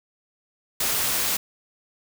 white noise, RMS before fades -24 dBFS, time 0.8-1.37 s, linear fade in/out 5 ms, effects none

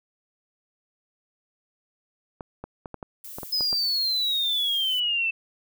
clicks, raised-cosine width 1 ms, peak -21 dBFS, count 9, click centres 2.408 / 2.64 / 2.858 / 2.943 / 3.028 / 3.385 / 3.432 / 3.608 / 3.729 s
violet noise, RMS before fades -40 dBFS, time 3.24-5 s, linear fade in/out 5 ms
sine exponential sweep, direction down, 5110 to 2637 Hz, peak -22 dBFS, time 3.52-5.31 s, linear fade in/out 10 ms
effects none

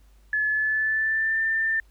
sine tone with pitch glide, 1716 to 1788.9 Hz, A6 to A6, -44 to +28 cents, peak -21 dBFS, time 0.33-1.8 s, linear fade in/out 2 ms, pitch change +72 cents, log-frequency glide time 0.47-1.4 s, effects added 50 Hz sine -52 dBFS peak until 1.9 s + pink hiss -65 dBFS RMS until 1.9 s

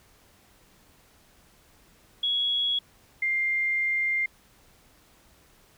sine tone pair in turn, 3342 / 2100 Hz, G#7 / C7, +10 / +6 cents, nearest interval minor sixth, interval 804 cents, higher first, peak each -23 dBFS, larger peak neither, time 2.23-2.79 / 3.22-4.26 s, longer second, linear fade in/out 5 ms, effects pink hiss -59 dBFS RMS until 5.77 s

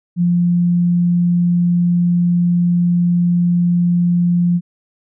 sine tone, 174.61 Hz, F3, in tune, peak -11 dBFS, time 0.16-4.61 s, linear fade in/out 50 ms, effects none

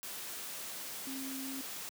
sine tone in noise, 267.3 Hz, C4, 37 cents sharp, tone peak -40 dBFS, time 1.07-1.61 s, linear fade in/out 0 ms, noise white, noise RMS -43 dBFS, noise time 0.03-1.89 s, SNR 0 dB, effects high-pass 150 Hz 12 dB/octave

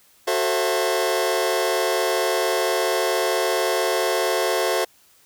sawtooth chord, F# half-diminished seventh, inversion none, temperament just, 370 / 444 / 532.8 / 666 Hz, F#4 / A4 / C5 / E5, 0 / +16 / +31 / +18 cents, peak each -21 dBFS, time 0.27-4.85 s, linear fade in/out 10 ms, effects white hiss -56 dBFS RMS until 5.25 s

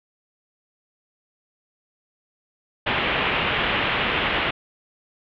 white low-pass noise, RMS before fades -23 dBFS, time 2.86-4.51 s, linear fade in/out 10 ms, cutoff 3200 Hz, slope 48 dB/octave, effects none

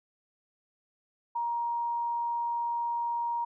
sine tone, 942 Hz, A#5, 18 cents sharp, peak -28 dBFS, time 1.35-3.45 s, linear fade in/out 10 ms, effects none

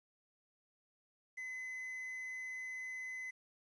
triangle tone with quantisation, 2029 Hz, B6, 46 cents sharp, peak -40 dBFS, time 1.37-3.31 s, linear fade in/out 10 ms, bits 11, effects resampled to 22050 Hz

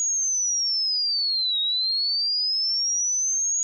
sine linear two-way sweep, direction down then up, 6740 to 3754 to 6740 Hz, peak -21 dBFS, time 0-3.63 s, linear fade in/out 0 ms, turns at 1.6 s, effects none

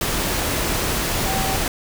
sine tone in noise, 770 Hz, G5, 31 cents flat, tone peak -25 dBFS, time 1.26-1.56 s, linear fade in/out 2 ms, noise pink, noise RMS -22 dBFS, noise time 0.01-1.68 s, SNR -6 dB, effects none

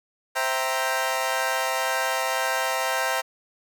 20% pulse chord, C dominant seventh, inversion none, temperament equal, 523.3 / 659.3 / 784 / 932.3 Hz, C5 / E5 / G5 / Bb5, 0 / 0 / 0 / 0 cents, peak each -24 dBFS, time 0.35-3.22 s, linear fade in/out 20 ms, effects none

